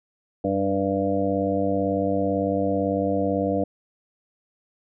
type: harmonic tone with a mistuned harmonic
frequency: 98 Hz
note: G2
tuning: in tune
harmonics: 1 / 2 / 3 / 5 / 6 / 7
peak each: -32 / -28 / -26 / -26 / -28 / -29 dBFS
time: 0.44-3.64 s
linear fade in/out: 5 ms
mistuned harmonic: 1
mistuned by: -43 cents
effects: none